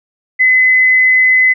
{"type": "tone", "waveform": "sine", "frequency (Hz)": 2027, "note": "B6", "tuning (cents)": 45, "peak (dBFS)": -6, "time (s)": [0.39, 1.54], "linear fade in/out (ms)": 20, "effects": []}